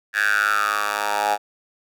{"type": "tone with high-pass filter sweep", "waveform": "10% pulse", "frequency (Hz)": 103.7, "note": "G#2", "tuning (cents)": -2, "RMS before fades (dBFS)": -21, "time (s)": [0.13, 1.38], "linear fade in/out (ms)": 50, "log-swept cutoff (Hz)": [1700, 800], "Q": 7.7, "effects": []}